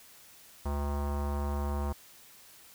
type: tone with low-pass filter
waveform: square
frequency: 71.8 Hz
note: D2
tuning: 39 cents flat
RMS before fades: -32 dBFS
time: 0.65-1.93 s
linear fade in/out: 10 ms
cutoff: 1000 Hz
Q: 2.7
effects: white hiss -55 dBFS RMS until 2.74 s